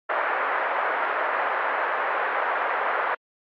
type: band-pass noise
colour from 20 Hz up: white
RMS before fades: -25 dBFS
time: 0.09-3.15 s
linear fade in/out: 10 ms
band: 510 to 1700 Hz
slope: 24 dB/octave
effects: low-pass 3000 Hz 12 dB/octave + AAC 64 kbps